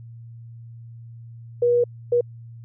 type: tone bursts at uneven times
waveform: sine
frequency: 481.7 Hz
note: B4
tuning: 43 cents flat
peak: -15 dBFS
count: 2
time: 1.62-1.84 / 2.12-2.21 s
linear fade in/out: 5 ms
effects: added 116 Hz sine -38 dBFS peak until 2.64 s